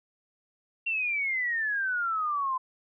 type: exponential sweep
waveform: sine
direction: down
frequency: 2749 to 1019 Hz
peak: -26 dBFS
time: 0.86-2.58 s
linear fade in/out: 10 ms
effects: none